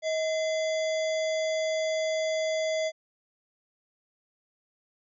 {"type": "harmonic tone with a mistuned harmonic", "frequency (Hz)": 683, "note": "F5", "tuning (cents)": -39, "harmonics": [1, 3, 5, 7, 9, 10], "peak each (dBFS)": [-26, -36, -40, -43, -45, -46], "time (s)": [0.02, 2.92], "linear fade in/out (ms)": 50, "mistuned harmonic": 1, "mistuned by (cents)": -130, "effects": []}